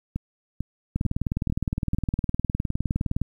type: two click trains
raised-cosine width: 5 ms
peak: -12 / -15 dBFS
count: 45 / 5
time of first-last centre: 0.96-3.216 / 0.16-1.946 s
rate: 19.5 / 2.24 Hz
effects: 9-bit